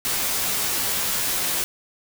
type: noise with comb filter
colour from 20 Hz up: white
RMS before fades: -24 dBFS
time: 0.05-1.64 s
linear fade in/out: 0 ms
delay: 13 ms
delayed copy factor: -0.6
effects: none